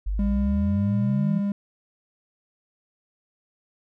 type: exponential sweep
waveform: sine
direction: up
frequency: 46.64 to 174.61 Hz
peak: -23 dBFS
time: 0.06-1.4 s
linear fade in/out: 10 ms
type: tone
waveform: triangle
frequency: 201.5 Hz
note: G3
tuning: 48 cents sharp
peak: -20 dBFS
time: 0.19-1.52 s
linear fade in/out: 2 ms
effects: none